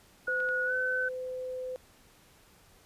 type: tone with pitch glide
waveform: sine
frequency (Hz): 1457 to 1518.9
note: F#6 to F#6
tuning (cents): -27 to +45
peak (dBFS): -28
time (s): 0.27-1.09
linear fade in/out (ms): 10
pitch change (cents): +72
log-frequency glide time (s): 0.65-0.74
type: tone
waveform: sine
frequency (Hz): 510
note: C5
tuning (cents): -44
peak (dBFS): -34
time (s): 0.28-1.76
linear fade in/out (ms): 0
type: clicks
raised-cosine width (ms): 0.3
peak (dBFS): -32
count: 2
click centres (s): 0.403 / 0.489
effects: pink hiss -60 dBFS RMS until 2.85 s + resampled to 32000 Hz